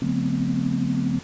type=tone cluster; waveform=sine; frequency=141.6 / 180.3 / 222.2 / 247 / 259.4 Hz; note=C#3 / F#3 / A3 / B3 / C4; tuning=+37 / -45 / +17 / 0 / -15 cents; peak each=-27 dBFS; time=0.02-1.19 s; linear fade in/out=2 ms; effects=pink hiss -42 dBFS RMS until 1.23 s + resampled to 16000 Hz